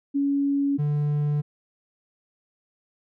sine / triangle tone pair in turn, 280.7 / 147.33 Hz, C#4 / D3, +22 / +6 cents, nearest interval major seventh, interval 1116 cents, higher first, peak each -20 / -19 dBFS, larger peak second, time 0.14-0.78 / 0.78-1.42 s, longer neither, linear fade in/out 20 ms, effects none

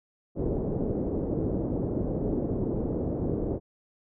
white low-pass noise, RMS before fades -29 dBFS, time 0.35-3.6 s, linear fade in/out 50 ms, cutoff 450 Hz, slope 24 dB/octave, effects none

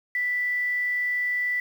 sine tone with quantisation, 1975.5 Hz, B6, in tune, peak -23 dBFS, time 0.15-1.6 s, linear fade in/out 2 ms, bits 8, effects none

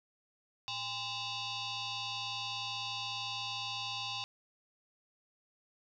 sine tone with frequency modulation, 113.2 Hz, A2, 50 cents sharp, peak -36 dBFS, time 0.68-4.24 s, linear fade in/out 0 ms, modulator 917 Hz, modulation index 5.1, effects none

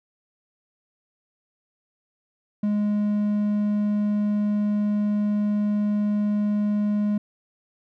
triangle tone, 207.9 Hz, G#3, 2 cents sharp, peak -18 dBFS, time 2.63-7.18 s, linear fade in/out 5 ms, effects none

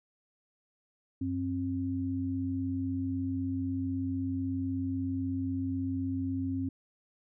sine tone pair together, 94.43 / 267.1 Hz, F#2 / C4, +36 / +36 cents, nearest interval octave + tritone, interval 1800 cents, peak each -35 / -31 dBFS, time 1.21-6.69 s, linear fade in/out 5 ms, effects none

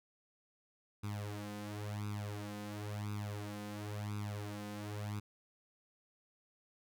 sawtooth tone with flanger, 103.83 Hz, G#2, in tune, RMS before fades -42 dBFS, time 1.03-5.2 s, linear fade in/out 10 ms, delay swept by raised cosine 0.8 to 4 ms, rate 0.96 Hz, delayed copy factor +1, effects none

